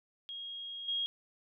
sine tone with level steps, 3270 Hz, G#7, 28 cents flat, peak -40 / -31 dBFS, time 0.29-1.06 s, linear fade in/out 0 ms, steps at 0.88 s, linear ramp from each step 5 ms, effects none

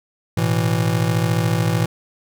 square chord, A suspended second, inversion none, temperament just, 110 / 123.75 / 165 Hz, A2 / B2 / E3, 0 / +4 / +2 cents, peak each -21 / -24 / -21 dBFS, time 0.37-1.86 s, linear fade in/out 5 ms, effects none

